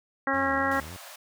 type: harmonic tone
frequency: 272.1 Hz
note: C#4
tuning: 32 cents flat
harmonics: 1 / 2 / 3 / 4 / 5 / 6 / 7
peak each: -31 / -31 / -31 / -31 / -31 / -31 / -31 dBFS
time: 0.27-0.8 s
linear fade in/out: 2 ms
type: tone with vibrato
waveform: sawtooth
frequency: 82.41 Hz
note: E2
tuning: in tune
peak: -36 dBFS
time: 0.33-0.97 s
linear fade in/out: 10 ms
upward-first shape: sine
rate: 3.6 Hz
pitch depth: 180 cents each way
type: high-pass noise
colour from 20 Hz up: pink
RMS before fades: -45 dBFS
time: 0.71-1.16 s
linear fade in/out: 5 ms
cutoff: 550 Hz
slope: 96 dB/octave
effects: none